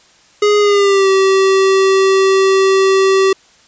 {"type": "tone with pitch glide", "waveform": "square", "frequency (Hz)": [415.3, 385.3], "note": ["G#4", "G4"], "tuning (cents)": [0, -30], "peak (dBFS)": -9, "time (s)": [0.42, 3.33], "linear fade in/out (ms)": 5, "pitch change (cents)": -130, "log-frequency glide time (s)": [0.59, 1.09], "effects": ["white hiss -48 dBFS RMS until 3.67 s", "resampled to 16000 Hz"]}